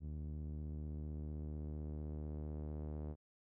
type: tone with low-pass filter sweep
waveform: sawtooth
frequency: 75.7 Hz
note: D#2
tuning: 47 cents flat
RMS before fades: -44 dBFS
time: 0-3.16 s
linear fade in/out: 50 ms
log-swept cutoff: 220 to 580 Hz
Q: 0.87
effects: none